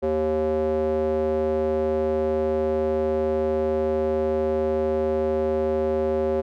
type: tone with band-pass filter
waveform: square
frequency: 77.78 Hz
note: D#2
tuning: in tune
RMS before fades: -23 dBFS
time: 0.02-6.42 s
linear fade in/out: 20 ms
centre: 470 Hz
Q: 6.6
effects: none